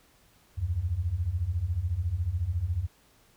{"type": "beating tone pair", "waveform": "sine", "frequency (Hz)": [77.78, 91.78], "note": ["D#2", "F#2"], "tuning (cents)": [0, -14], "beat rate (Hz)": 14, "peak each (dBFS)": [-31, -28], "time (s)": [0.57, 2.87], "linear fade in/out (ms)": 20, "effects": ["pink hiss -62 dBFS RMS until 3.36 s"]}